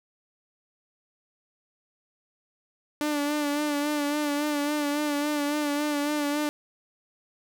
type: tone with vibrato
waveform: sawtooth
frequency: 293.7 Hz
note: D4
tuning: in tune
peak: -21 dBFS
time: 3.01-6.49 s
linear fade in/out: 0 ms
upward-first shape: sine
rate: 3.6 Hz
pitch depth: 39 cents each way
effects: none

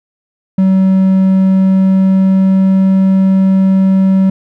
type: tone with pitch glide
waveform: triangle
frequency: 190 to 191.1 Hz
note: F#3 to G3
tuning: +46 to -44 cents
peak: -4 dBFS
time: 0.58-4.3 s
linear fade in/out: 5 ms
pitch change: +10 cents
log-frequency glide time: 1.19-2.91 s
effects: none

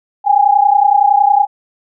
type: tone pair together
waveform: sine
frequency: 799.8 / 830.6 Hz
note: G5 / G#5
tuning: +35 / 0 cents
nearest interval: minor second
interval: 65 cents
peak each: -10 dBFS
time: 0.24-1.47 s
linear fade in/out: 50 ms
effects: none

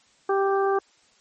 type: harmonic tone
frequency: 392 Hz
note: G4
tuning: in tune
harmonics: 1 / 2 / 3 / 4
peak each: -21 / -26 / -28 / -34 dBFS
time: 0.29-0.79 s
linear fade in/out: 5 ms
effects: white hiss -60 dBFS RMS until 1.2 s + MP3 32 kbps

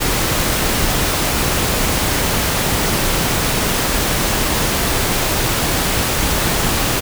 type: noise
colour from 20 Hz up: pink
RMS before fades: -17 dBFS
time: 0-7.01 s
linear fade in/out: 20 ms
effects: none

